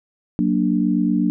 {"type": "chord", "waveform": "sine", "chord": "Gb augmented", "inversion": "none", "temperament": "equal", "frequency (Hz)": [185, 233.1, 293.7], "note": ["Gb3", "Bb3", "D4"], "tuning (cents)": [0, 0, 0], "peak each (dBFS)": -20, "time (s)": [0.39, 1.3], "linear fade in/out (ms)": 0, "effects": []}